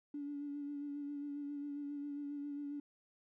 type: tone with vibrato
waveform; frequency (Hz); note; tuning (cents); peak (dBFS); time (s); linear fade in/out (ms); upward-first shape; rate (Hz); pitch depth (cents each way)
triangle; 287.7; D4; -36; -36; 0.14-2.8; 5; sine; 7.4; 25
effects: tanh soft clip ceiling -38 dBFS